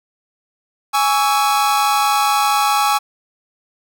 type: chord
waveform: 45% pulse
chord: C# minor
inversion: second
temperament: equal with one note detuned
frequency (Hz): 830.6 / 1122.3 / 1318.5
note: G#5 / C#6 / E6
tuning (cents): 0 / +21 / 0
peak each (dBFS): -16 / -19 / -20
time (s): 0.93-2.99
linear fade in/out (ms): 20
effects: none